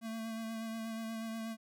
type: tone with vibrato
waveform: square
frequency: 224.4 Hz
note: A3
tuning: 34 cents sharp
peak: -39 dBFS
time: 0.01-1.57 s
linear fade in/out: 50 ms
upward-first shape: sine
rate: 8.3 Hz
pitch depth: 20 cents each way
effects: none